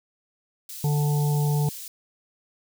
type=high-pass noise; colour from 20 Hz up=white; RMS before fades=-38 dBFS; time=0.69-1.88 s; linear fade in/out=2 ms; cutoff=4200 Hz; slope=12 dB/octave
type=harmonic tone; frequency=146.83 Hz; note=D3; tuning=in tune; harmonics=1 / 3 / 5 / 6; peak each=-20 / -33 / -39 / -36 dBFS; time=0.84-1.69 s; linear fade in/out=2 ms
effects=none